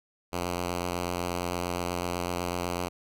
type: tone with vibrato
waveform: 5% pulse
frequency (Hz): 88.2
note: F2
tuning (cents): +18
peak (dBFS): -18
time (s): 0.32-2.89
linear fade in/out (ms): 20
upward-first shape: triangle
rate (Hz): 7.7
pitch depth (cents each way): 19
effects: none